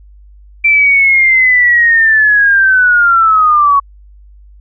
sine linear sweep, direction down, 2349 to 1108.7 Hz, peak -5 dBFS, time 0.64-3.8 s, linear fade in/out 10 ms, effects added 50 Hz sine -36 dBFS peak until 4.6 s

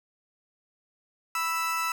30% pulse tone pair together, 987.8 / 1318.6 Hz, B5 / E6, 0 / 0 cents, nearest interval perfect fourth, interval 500 cents, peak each -30 / -25 dBFS, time 1.35-1.92 s, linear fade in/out 2 ms, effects none

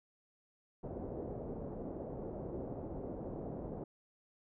white low-pass noise, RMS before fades -43 dBFS, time 0.83-3.84 s, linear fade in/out 5 ms, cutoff 570 Hz, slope 24 dB/octave, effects none

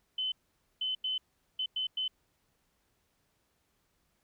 sine tone bursts at uneven times, 3041 Hz, F#7, 47 cents sharp, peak -30 dBFS, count 6, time 0.18-0.32 / 0.81-0.95 / 1.04-1.18 / 1.59-1.66 / 1.76-1.87 / 1.97-2.08 s, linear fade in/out 5 ms, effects pink hiss -75 dBFS RMS until 4.23 s

